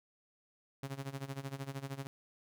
sawtooth tone with tremolo, 136.9 Hz, C#3, 21 cents flat, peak -33 dBFS, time 0.83-2.07 s, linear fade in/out 0 ms, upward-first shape sine, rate 13 Hz, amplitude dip 85%, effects none

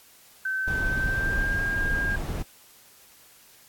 sine tone with pitch glide, 1538 to 1612.6 Hz, G6 to G6, -33 to +49 cents, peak -25 dBFS, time 0.45-2.16 s, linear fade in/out 5 ms, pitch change +82 cents, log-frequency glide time 0.86-1.6 s
brown noise, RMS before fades -29 dBFS, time 0.67-2.43 s, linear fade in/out 10 ms
effects white hiss -54 dBFS RMS until 3.68 s + AAC 64 kbps

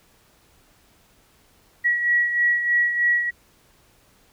sine beating tone pair, 1921 / 1924.2 Hz, B6 / B6, -48 / -46 cents, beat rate 3.2 Hz, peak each -18 / -26 dBFS, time 1.84-3.31 s, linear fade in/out 20 ms, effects pink hiss -58 dBFS RMS until 4.32 s

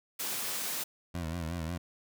white high-pass noise, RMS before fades -35 dBFS, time 0.19-0.84 s, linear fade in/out 10 ms, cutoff 140 Hz, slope 12 dB/octave
20% pulse tone with vibrato, 83.5 Hz, E2, 23 cents sharp, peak -29 dBFS, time 1.14-1.78 s, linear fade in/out 10 ms, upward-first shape sine, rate 5.5 Hz, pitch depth 95 cents each way
effects none

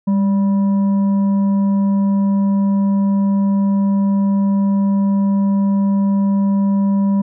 sine tone with frequency modulation, 199 Hz, G3, 26 cents sharp, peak -12 dBFS, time 0.07-7.22 s, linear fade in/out 10 ms, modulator 778 Hz, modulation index 0.22, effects none

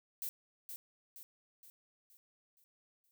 violet noise with echo, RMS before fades -40 dBFS, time 0.22-0.29 s, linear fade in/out 0 ms, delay 470 ms, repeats 6, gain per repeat -6 dB, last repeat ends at 3.11 s, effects none

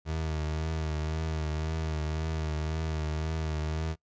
30% pulse tone with vibrato, 78.4 Hz, D#2, 14 cents sharp, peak -27 dBFS, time 0.05-3.96 s, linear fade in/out 50 ms, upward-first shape triangle, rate 1.9 Hz, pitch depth 44 cents each way, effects noise-tail reverb RT60 0.1 s tail -23 dB re dry + resampled to 16000 Hz

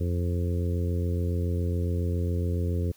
harmonic tone, 87.2 Hz, F2, 2 cents flat, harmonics 1 / 2 / 3 / 4 / 5 / 6, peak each -25 / -34 / -37 / -38 / -37 / -42 dBFS, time 0-2.92 s, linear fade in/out 10 ms, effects white hiss -59 dBFS RMS until 2.96 s

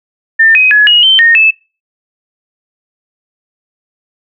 sine tone with pitch steps, 1797 / 2520 / 1693 / 2889 / 3102 / 1846 / 2619 Hz, A6 / D#7 / G#6 / F#7 / G7 / A#6 / E7, +36 / +21 / +33 / -42 / -19 / -17 / -12 cents, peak -3 dBFS, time 0.39-1.51 s, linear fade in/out 10 ms, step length 160 ms, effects noise-tail reverb RT60 0.3 s tail -21 dB re dry

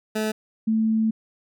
20% pulse / sine tone pair in turn, 216.4 / 220.9 Hz, A3 / A3, -29 / +7 cents, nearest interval unison, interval 36 cents, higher second, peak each -18 dBFS, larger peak neither, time 0.15-0.32 / 0.67-1.11 s, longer second, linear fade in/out 10 ms, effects none

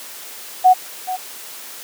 sine tone with echo, 740 Hz, F#5, in tune, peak -6 dBFS, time 0.64-0.74 s, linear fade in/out 20 ms, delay 430 ms, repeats 1, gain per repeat -14 dB, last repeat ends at 1.17 s, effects white hiss -35 dBFS RMS until 1.83 s + high-pass 300 Hz 12 dB/octave

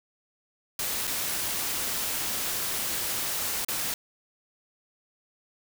white noise with dropouts, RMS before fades -30 dBFS, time 0.79-3.94 s, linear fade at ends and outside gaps 2 ms, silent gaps 1.071-1.075 / 3.648-3.684 s, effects none

